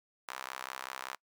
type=tone with high-pass filter; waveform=sawtooth; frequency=65.2 Hz; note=C2; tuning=5 cents flat; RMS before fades=-43 dBFS; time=0.28-1.16 s; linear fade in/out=5 ms; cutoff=1100 Hz; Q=1.6; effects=noise-tail reverb RT60 0.1 s tail -26 dB re dry